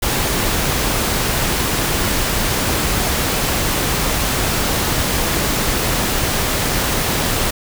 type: noise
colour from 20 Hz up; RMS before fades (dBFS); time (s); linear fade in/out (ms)
pink; -18; 0.02-7.51; 10
effects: none